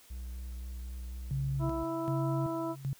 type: tone with vibrato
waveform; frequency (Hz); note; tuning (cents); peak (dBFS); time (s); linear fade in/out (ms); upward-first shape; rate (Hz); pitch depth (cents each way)
triangle; 61.74; B1; 0; -36; 0.1-1.84; 10; triangle; 3.9; 23
type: tone with tremolo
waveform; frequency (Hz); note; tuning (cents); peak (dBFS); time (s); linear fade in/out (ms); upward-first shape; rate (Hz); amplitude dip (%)
sine; 136.1; C#3; -31; -30; 1.31-2.93; 0; square; 1.3; 80
type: harmonic tone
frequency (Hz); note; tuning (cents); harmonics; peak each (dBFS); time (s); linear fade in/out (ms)
329.6; E4; 0; 1 / 2 / 3 / 4; -34 / -38 / -40 / -44; 1.59-2.76; 50
effects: white hiss -59 dBFS RMS until 2.99 s